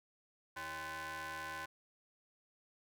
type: ring-modulated tone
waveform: sawtooth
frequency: 237.7 Hz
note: A#3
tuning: 34 cents sharp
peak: -35 dBFS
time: 0.56-1.66 s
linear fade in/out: 10 ms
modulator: 1270 Hz
effects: none